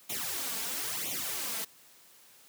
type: noise with flanger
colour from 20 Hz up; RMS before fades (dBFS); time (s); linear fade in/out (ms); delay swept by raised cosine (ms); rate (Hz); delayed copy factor
white; -35; 0.09-1.65; 10; 0.3 to 4.5; 1; +0.95
effects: white hiss -58 dBFS RMS until 2.48 s + high-pass 100 Hz 12 dB/octave